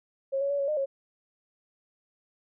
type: tone with pitch steps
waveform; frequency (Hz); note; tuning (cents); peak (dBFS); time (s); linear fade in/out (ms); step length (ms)
sine; 542 / 558 / 568 / 556 / 608 / 547; C#5 / C#5 / C#5 / C#5 / D#5 / C#5; -39 / +11 / +42 / +5 / -40 / -23; -25; 0.32-0.86; 20; 90
effects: none